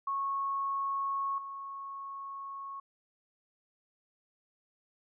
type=tone with level steps; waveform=sine; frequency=1100 Hz; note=C#6; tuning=14 cents flat; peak=-30 / -39 dBFS; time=0.07-2.8 s; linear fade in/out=5 ms; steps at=1.38 s; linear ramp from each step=2 ms; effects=none